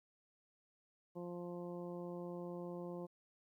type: harmonic tone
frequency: 175.3 Hz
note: F3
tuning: 7 cents sharp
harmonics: 1 / 2 / 3 / 4 / 5 / 6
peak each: -47 / -47 / -49 / -58 / -58 / -59 dBFS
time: 1.15-3.07 s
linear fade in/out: 20 ms
effects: 13-bit